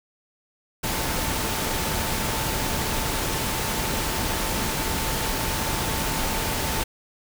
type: tone in noise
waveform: sine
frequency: 889 Hz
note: A5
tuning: 18 cents sharp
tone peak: -35 dBFS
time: 0.83-6.84 s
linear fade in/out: 10 ms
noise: pink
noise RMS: -26 dBFS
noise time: 0.83-6.84 s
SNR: -12 dB
effects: none